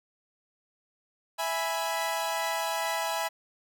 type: chord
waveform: sawtooth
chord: E major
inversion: none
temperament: equal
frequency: 659.3 / 830.6 / 987.8 Hz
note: E5 / G#5 / B5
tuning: 0 / 0 / 0 cents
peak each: -29 dBFS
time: 1.38-3.29 s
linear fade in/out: 20 ms
effects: none